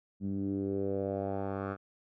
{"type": "tone with low-pass filter sweep", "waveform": "10% pulse", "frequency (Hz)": 98, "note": "G2", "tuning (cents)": 0, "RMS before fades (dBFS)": -34, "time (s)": [0.2, 1.77], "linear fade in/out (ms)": 50, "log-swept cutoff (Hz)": [210, 1300], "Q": 3.1, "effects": []}